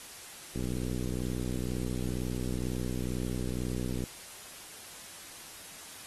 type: click train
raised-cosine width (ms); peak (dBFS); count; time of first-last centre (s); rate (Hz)
3; -22; 217; 0.56-4.038; 62.1
effects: white hiss -47 dBFS RMS until 6.06 s + AAC 32 kbps